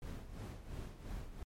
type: noise with tremolo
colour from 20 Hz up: brown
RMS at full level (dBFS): -43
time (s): 0.02-1.43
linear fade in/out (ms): 2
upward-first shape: sine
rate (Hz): 2.9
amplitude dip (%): 65
effects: MP3 64 kbps